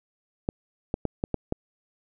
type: clicks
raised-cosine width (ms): 2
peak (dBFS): -12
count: 6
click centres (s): 0.489 / 0.941 / 1.053 / 1.239 / 1.343 / 1.524
effects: none